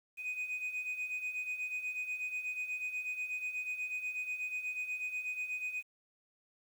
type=beating tone pair; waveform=sine; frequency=2490 / 2498.2 Hz; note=D#7 / D#7; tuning=+1 / +6 cents; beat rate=8.2 Hz; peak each=-40 / -35 dBFS; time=0.17-5.83 s; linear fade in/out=50 ms; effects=tanh soft clip ceiling -33 dBFS + 10-bit